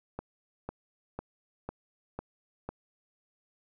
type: click train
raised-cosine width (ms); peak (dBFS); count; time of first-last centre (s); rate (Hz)
1; -22; 6; 0.19-2.69; 2
effects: none